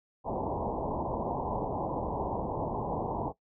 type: low-pass noise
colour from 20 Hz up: white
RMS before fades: -33 dBFS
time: 0.24-3.33 s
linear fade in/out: 50 ms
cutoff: 1000 Hz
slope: 96 dB/octave
effects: noise-tail reverb RT60 0.1 s tail -18 dB re dry